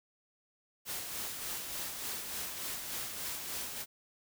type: noise with tremolo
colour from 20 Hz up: white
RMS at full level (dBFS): -38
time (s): 0.85-3.86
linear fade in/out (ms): 50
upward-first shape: sine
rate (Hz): 3.4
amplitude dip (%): 40
effects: none